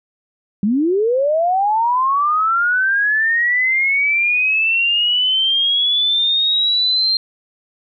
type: linear sweep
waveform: sine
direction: up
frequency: 190 to 4186 Hz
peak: -13 dBFS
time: 0.63-7.17 s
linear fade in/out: 2 ms
effects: none